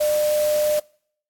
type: tone in noise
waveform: sine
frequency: 601 Hz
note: D5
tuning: 40 cents sharp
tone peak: -17 dBFS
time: 0-0.8 s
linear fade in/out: 10 ms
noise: white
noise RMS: -31 dBFS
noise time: 0-0.8 s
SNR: +11 dB
effects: noise-tail reverb RT60 0.6 s tail -25 dB re dry + AAC 64 kbps